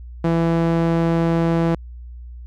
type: tone with band-pass filter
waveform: sawtooth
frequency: 166.4 Hz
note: E3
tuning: 17 cents sharp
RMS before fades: -18 dBFS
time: 0.24-1.75 s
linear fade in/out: 5 ms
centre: 370 Hz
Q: 0.51
effects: added 60 Hz sine -33 dBFS peak until 2.46 s